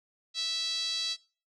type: tone with band-pass filter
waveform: 5% pulse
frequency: 657 Hz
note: E5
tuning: 6 cents flat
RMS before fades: -32 dBFS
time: 0.34-1.17 s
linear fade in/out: 50 ms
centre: 4100 Hz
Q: 5
effects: noise-tail reverb RT60 0.4 s tail -23 dB re dry